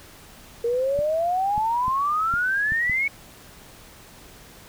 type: exponential sweep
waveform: sine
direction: up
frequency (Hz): 462 to 2242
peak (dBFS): -20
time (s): 0.64-3.08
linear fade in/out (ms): 5
type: clicks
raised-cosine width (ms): 5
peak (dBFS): -21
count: 6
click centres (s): 0.99 / 1.579 / 1.881 / 2.339 / 2.721 / 2.897
effects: pink hiss -47 dBFS RMS until 4.68 s